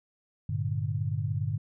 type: chord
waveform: sine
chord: G minor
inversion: none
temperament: equal with one note detuned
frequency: 99.48 / 116.54 / 146.83 Hz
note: G2 / Bb2 / D3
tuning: +26 / 0 / 0 cents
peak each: -31 / -32 / -32 dBFS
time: 0.49-1.58 s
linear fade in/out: 5 ms
effects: none